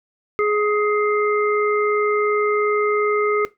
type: harmonic tone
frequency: 418.6 Hz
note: G#4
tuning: 14 cents sharp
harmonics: 1 / 3 / 5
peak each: -17 / -22 / -26 dBFS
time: 0.39-3.45 s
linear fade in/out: 0 ms
effects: noise-tail reverb RT60 0.2 s tail -17 dB re dry